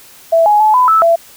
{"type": "tone with pitch steps", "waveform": "sine", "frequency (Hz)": [661, 836, 860, 1003, 1311, 671], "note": ["E5", "G#5", "A5", "B5", "E6", "E5"], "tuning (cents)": [5, 11, -40, 26, -10, 31], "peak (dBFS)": -6, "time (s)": [0.32, 1.16], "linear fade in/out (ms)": 10, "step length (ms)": 140, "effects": ["white hiss -40 dBFS RMS until 1.36 s"]}